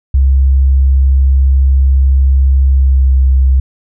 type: tone with pitch glide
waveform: sine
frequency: 67 to 65.81 Hz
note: C2 to C2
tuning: +42 to +11 cents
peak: -5 dBFS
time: 0.14-3.6 s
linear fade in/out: 5 ms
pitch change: -31 cents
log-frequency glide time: 2.72-3.11 s
effects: none